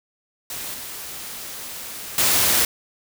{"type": "noise with level steps", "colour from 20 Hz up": "white", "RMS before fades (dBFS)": [-31, -34, -18], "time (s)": [0.5, 2.65], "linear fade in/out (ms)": 2, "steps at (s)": [0.74, 2.18], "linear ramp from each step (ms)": 2, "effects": []}